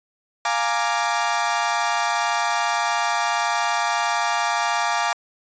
30% pulse chord, Bb dominant seventh, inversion second, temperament equal, 698.5 / 830.6 / 932.3 / 1174.7 Hz, F5 / Ab5 / Bb5 / D6, 0 / 0 / 0 / 0 cents, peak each -23 dBFS, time 0.45-5.13 s, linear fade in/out 2 ms, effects resampled to 16000 Hz

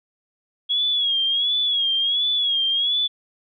sine tone with vibrato, 3322 Hz, G#7, in tune, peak -18 dBFS, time 0.69-3.08 s, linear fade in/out 20 ms, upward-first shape sine, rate 1.4 Hz, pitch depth 80 cents each way, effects none

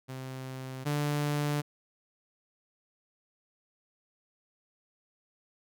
sawtooth tone pair in turn, 130.81 / 146.83 Hz, C3 / D3, 0 / 0 cents, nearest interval major second, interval 200 cents, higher second, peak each -34 / -24 dBFS, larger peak second, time 0.08-0.85 / 0.85-1.62 s, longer neither, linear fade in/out 20 ms, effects none

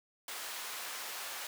pink high-pass noise, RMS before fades -42 dBFS, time 0.28-1.47 s, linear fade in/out 2 ms, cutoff 920 Hz, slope 12 dB/octave, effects none

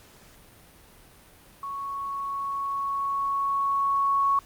sine tone with level ramp, 1108.7 Hz, C#6, in tune, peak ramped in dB -31 to -19 dBFS, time 1.63-4.39 s, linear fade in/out 2 ms, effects pink hiss -53 dBFS RMS until 4.45 s + Opus 48 kbps

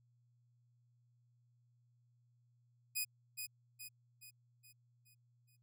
5% pulse tone with echo, 2489 Hz, D#7, in tune, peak -26 dBFS, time 2.95-3.05 s, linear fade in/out 20 ms, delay 420 ms, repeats 6, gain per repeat -6 dB, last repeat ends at 5.57 s, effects added 120 Hz sine -70 dBFS peak until 5.62 s

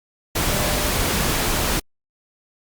sine tone in noise, 598 Hz, D5, 31 cents sharp, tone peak -29 dBFS, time 0.49-0.9 s, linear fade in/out 10 ms, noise pink, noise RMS -21 dBFS, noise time 0.35-1.8 s, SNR -11 dB, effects Opus 48 kbps

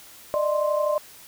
sine tone cluster, 596 / 628 / 1047 Hz, D5 / D#5 / C6, +25 / +16 / +1 cents, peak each -22 / -27 / -28 dBFS, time 0.34-0.98 s, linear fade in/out 0 ms, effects white hiss -47 dBFS RMS until 1.27 s

